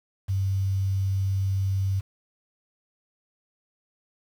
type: tone with quantisation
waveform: sine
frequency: 96.7 Hz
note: G2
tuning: 23 cents flat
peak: -22 dBFS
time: 0.28-2.01 s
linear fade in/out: 20 ms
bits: 8
effects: none